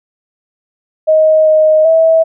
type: tone with pitch steps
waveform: sine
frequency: 627 / 623 / 649 Hz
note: D#5 / D#5 / E5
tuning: +13 / +2 / -27 cents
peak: -5 dBFS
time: 1.07-2.24 s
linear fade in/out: 20 ms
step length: 390 ms
effects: none